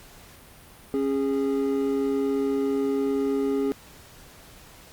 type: tone pair together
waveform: triangle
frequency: 273.9 / 411.6 Hz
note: C#4 / G#4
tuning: -21 / -16 cents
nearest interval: perfect fifth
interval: 705 cents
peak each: -23 dBFS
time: 0.94-3.72 s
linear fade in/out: 0 ms
effects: pink hiss -49 dBFS RMS until 4.92 s + Opus 48 kbps